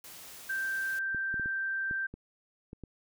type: noise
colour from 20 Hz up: white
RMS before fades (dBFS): -48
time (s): 0.04-0.99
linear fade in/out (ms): 2
type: tone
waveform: sine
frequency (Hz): 1568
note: G6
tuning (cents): 0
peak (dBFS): -30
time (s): 0.49-2.07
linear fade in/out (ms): 10
type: clicks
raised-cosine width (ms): 3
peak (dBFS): -30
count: 8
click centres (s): 1.147 / 1.342 / 1.397 / 1.459 / 1.911 / 2.14 / 2.731 / 2.837
effects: none